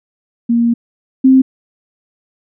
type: tone pair in turn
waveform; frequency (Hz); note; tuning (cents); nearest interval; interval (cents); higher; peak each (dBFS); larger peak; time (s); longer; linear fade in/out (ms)
sine; 234.5 / 262.7; A#3 / C4; +11 / +7; major second; 196; second; -9 / -4; second; 0.49-0.74 / 1.24-1.42; first; 10
effects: none